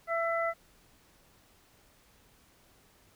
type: harmonic tone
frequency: 668 Hz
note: E5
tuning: 23 cents sharp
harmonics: 1 / 2 / 3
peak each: -30 / -33 / -35 dBFS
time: 0.07-0.54 s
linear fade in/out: 50 ms
effects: pink hiss -63 dBFS RMS until 3.15 s